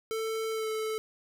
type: tone with pitch glide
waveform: square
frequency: 443.9 to 436.8 Hz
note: A4 to A4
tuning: +15 to -13 cents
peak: -31 dBFS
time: 0.11-0.98 s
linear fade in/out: 0 ms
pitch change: -28 cents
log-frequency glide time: 0.51-0.69 s
effects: none